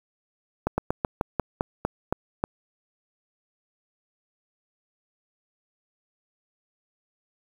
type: slowing click train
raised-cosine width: 1 ms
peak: -9 dBFS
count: 10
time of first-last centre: 0.67-2.439 s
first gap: 110 ms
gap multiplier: 1.14
effects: 7-bit